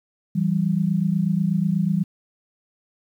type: tone pair together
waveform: sine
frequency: 165.3 / 193.51 Hz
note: E3 / G3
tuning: +5 / -22 cents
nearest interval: minor third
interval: 273 cents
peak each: -21 dBFS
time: 0.35-2.04 s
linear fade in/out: 10 ms
effects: 9-bit